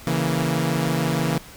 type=chord; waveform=sawtooth; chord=A# diminished; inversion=first; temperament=equal; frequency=138.59 / 164.81 / 233.1 Hz; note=C#3 / E3 / A#3; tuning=0 / 0 / 0 cents; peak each=-21 / -19 / -23 dBFS; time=0.07-1.38 s; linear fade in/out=2 ms; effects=pink hiss -43 dBFS RMS until 1.56 s